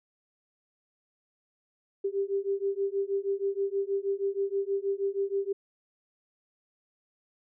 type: beating tone pair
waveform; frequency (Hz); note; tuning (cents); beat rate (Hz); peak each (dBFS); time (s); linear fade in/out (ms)
sine; 392 / 398.3; G4 / G4; 0 / +28; 6.3; -30; 2.04-5.53; 10
effects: none